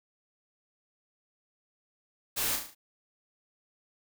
white noise with echo, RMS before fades -31 dBFS, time 2.36-2.57 s, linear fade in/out 20 ms, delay 36 ms, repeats 5, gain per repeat -5 dB, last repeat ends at 2.75 s, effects none

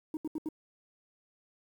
sine tone bursts, 311.1 Hz, D#4, in tune, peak -29 dBFS, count 4, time 0.14-0.488 s, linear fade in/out 2 ms, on 30 ms, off 76 ms, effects tanh soft clip ceiling -31 dBFS + 10-bit

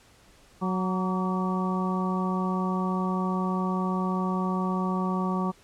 harmonic tone with a mistuned harmonic, 185 Hz, F#3, in tune, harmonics 1 / 2 / 3 / 4 / 5 / 6, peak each -26 / -34 / -40 / -37 / -35 / -33 dBFS, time 0.61-5.52 s, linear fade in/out 20 ms, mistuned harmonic 6, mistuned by +49 cents, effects pink hiss -57 dBFS RMS until 5.63 s + low-pass 10000 Hz 12 dB/octave

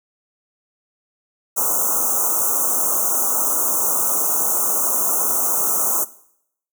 white band-stop noise, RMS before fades -19 dBFS, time 1.56-6.05 s, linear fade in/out 20 ms, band 1400 to 6000 Hz, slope 96 dB/octave, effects noise-tail reverb RT60 0.7 s tail -18 dB re dry + high-pass 300 Hz 12 dB/octave

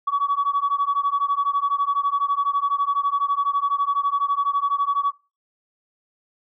sine beating tone pair, 1126 / 1138 Hz, C#6 / C#6, +27 / +45 cents, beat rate 12 Hz, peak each -21 dBFS, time 0.07-5.12 s, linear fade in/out 10 ms, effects noise-tail reverb RT60 0.3 s tail -19 dB re dry + tanh soft clip ceiling -13 dBFS

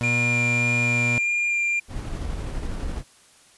30% pulse tone, 120 Hz, B2, 49 cents flat, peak -21 dBFS, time 0.01-1.18 s, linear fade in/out 0 ms
triangle tone with vibrato, 2397 Hz, D7, 35 cents sharp, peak -19 dBFS, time 0.03-1.8 s, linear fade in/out 10 ms, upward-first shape sine, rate 1.7 Hz, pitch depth 8 cents each way
brown noise with tremolo, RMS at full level -28 dBFS, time 1.88-3.04 s, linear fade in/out 50 ms, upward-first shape square, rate 12 Hz, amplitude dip 25%
effects white hiss -54 dBFS RMS until 3.57 s + resampled to 24000 Hz

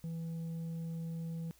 sine tone with tanh clipping, 164.81 Hz, E3, in tune, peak -38 dBFS, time 0.04-1.51 s, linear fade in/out 0 ms, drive 4 dB, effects added 60 Hz sine -68 dBFS peak until 1.59 s + white hiss -66 dBFS RMS until 1.59 s

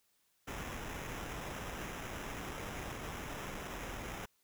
pink noise with sample-and-hold, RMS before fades -43 dBFS, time 0.47-4.26 s, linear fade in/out 10 ms, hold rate 4410 Hz, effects white hiss -75 dBFS RMS until 4.43 s

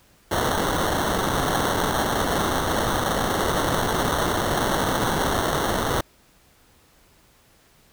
violet noise with sample-and-hold, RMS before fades -23 dBFS, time 0.31-6.01 s, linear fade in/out 5 ms, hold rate 2450 Hz, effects pink hiss -57 dBFS RMS until 7.92 s

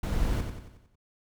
brown noise with echo, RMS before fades -28 dBFS, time 0.03-0.41 s, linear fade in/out 5 ms, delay 91 ms, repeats 6, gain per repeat -6 dB, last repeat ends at 0.956 s, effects none

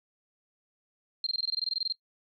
sine tone bursts, 4186 Hz, C8, in tune, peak -26 dBFS, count 15, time 1.24-1.924 s, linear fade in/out 2 ms, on 26 ms, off 21 ms, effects noise-tail reverb RT60 0.1 s tail -20 dB re dry

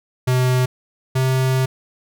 square tone pair in turn, 127.2 / 130.63 Hz, C3 / C3, -48 / -2 cents, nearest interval unison, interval 46 cents, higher second, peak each -15 / -16 dBFS, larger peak first, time 0.27-0.66 / 1.15-1.66 s, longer second, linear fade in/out 10 ms, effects none

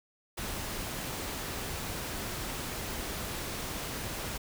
pink noise, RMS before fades -37 dBFS, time 0.37-4.38 s, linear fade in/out 10 ms, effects none

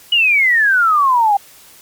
sine exponential sweep, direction down, 2946 to 784 Hz, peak -9 dBFS, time 0.12-1.37 s, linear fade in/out 5 ms, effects white hiss -43 dBFS RMS until 1.81 s + MP3 96 kbps

